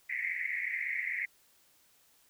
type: band-pass noise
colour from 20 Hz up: white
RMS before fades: -35 dBFS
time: 0.09-1.26 s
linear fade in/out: 10 ms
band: 1900 to 2200 Hz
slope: 96 dB/octave
effects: white hiss -66 dBFS RMS until 2.29 s